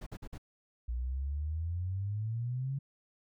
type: noise bursts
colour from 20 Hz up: brown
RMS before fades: -42 dBFS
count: 4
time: 0.01-0.381 s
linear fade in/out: 10 ms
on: 56 ms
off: 49 ms
type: exponential sweep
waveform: sine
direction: up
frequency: 58.27 to 140 Hz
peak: -32 dBFS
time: 0.88-2.79 s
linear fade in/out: 10 ms
effects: none